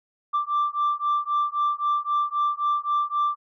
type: beating tone pair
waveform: sine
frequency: 1174.7 / 1178.5 Hz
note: D6 / D6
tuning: 0 / +6 cents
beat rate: 3.8 Hz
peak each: -23 dBFS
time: 0.33-3.36 s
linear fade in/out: 20 ms
effects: tanh soft clip ceiling -17 dBFS